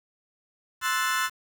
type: chord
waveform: 35% pulse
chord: F# half-diminished seventh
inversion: second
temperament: equal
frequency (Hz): 1046.5 / 1318.5 / 1480 / 1760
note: C6 / E6 / F#6 / A6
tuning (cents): 0 / 0 / 0 / 0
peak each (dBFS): -28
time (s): 0.81-1.3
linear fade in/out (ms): 50
effects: 8-bit